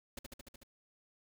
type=noise with echo; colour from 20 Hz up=pink; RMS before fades=-43 dBFS; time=0.17-0.19 s; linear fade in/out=5 ms; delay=74 ms; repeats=6; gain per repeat=-2 dB; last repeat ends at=0.634 s; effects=none